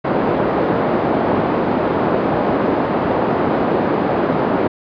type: band-pass noise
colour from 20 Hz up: pink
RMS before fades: -17 dBFS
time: 0.04-4.68 s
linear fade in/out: 10 ms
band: 230 to 860 Hz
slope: 12 dB/octave
effects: resampled to 11025 Hz